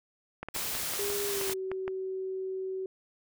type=clicks; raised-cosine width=0.5 ms; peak=-22 dBFS; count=10; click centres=0.43 / 0.486 / 0.563 / 0.751 / 0.936 / 1.101 / 1.413 / 1.497 / 1.716 / 1.879 s
type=noise; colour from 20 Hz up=white; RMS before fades=-34 dBFS; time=0.54-1.54 s; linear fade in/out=10 ms
type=tone with pitch glide; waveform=sine; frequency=405.7 to 378.5 Hz; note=G#4 to F#4; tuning=-41 to +39 cents; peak=-32 dBFS; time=0.99-2.86 s; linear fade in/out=2 ms; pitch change=-120 cents; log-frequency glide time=1.28-1.56 s
effects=none